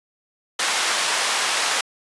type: band-pass noise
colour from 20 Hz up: pink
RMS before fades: -22 dBFS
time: 0.59-1.81 s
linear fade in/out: 5 ms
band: 920 to 9100 Hz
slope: 12 dB/octave
effects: resampled to 24000 Hz